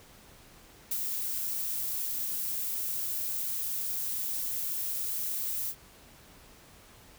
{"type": "noise with ADSR envelope", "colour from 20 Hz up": "violet", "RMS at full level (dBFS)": -30, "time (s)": [0.91, 5.75], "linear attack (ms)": 4, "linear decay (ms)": 63, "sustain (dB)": -3, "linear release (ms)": 66, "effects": ["pink hiss -55 dBFS RMS until 7.18 s"]}